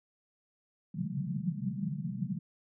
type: band-pass noise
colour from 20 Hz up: pink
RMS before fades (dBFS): -35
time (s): 0.94-2.39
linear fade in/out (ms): 5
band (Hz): 130 to 210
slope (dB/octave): 96
effects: none